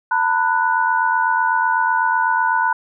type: tone cluster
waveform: sine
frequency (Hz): 904 / 992 / 1476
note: A5 / B5 / F#6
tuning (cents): +47 / +7 / -5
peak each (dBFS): -19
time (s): 0.11-2.73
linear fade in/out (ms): 5
effects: none